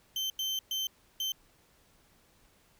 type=tone bursts at uneven times; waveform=35% pulse; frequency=3100 Hz; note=G7; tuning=20 cents flat; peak=-29 dBFS; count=4; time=0.16-0.3 / 0.39-0.59 / 0.71-0.87 / 1.2-1.32 s; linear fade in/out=2 ms; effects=pink hiss -65 dBFS RMS until 2.79 s